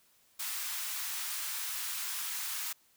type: high-pass noise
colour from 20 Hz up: white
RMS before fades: -37 dBFS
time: 0.39-2.73 s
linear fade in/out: 10 ms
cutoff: 960 Hz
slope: 24 dB/octave
effects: white hiss -67 dBFS RMS until 2.96 s